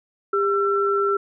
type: tone pair together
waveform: sine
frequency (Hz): 400 / 1345.4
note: G4 / E6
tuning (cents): +35 / +35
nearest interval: octave + major sixth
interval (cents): 2100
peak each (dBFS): -20 / -21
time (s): 0.33-1.17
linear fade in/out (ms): 5
effects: none